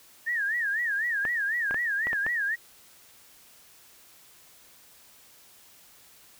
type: tone with vibrato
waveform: sine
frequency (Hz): 1760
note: A6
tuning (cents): 0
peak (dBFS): -25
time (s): 0.26-2.56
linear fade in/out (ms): 20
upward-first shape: sine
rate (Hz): 4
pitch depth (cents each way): 170
type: clicks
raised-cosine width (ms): 0.5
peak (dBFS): -18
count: 6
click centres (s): 1.252 / 1.71 / 1.744 / 2.07 / 2.131 / 2.265
effects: white hiss -55 dBFS RMS until 6.39 s